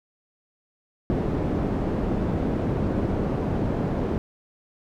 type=low-pass noise; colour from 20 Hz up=white; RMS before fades=-25 dBFS; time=1.1-4.18 s; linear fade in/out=0 ms; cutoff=340 Hz; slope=12 dB/octave; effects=none